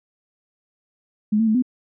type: tone with pitch steps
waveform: sine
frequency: 211.6 / 224.8 / 217 / 252 Hz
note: G#3 / A3 / A3 / B3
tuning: +33 / +37 / -24 / +35 cents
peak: -15 dBFS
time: 1.32-1.624 s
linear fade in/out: 10 ms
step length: 76 ms
effects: none